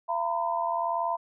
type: tone cluster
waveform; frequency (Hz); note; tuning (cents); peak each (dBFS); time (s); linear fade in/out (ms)
sine; 680 / 927 / 1008; F5 / A#5 / B5; -46 / -10 / +35; -30; 0.08-1.17; 20
effects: none